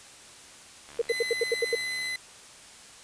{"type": "click train", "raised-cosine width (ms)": 0.3, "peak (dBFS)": -31, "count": 93, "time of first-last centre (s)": [0.89, 2.154], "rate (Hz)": 72.8}
{"type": "tone bursts", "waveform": "sine", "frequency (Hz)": 466.2, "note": "A#4", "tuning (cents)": 0, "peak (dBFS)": -21, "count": 8, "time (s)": [0.99, 1.752], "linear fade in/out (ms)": 5, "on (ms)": 27, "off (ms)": 78}
{"type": "tone", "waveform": "30% pulse", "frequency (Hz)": 2024, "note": "B6", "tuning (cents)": 42, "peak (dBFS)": -27, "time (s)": [1.09, 2.16], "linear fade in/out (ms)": 2}
{"effects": ["white hiss -49 dBFS RMS until 3.03 s", "resampled to 22050 Hz"]}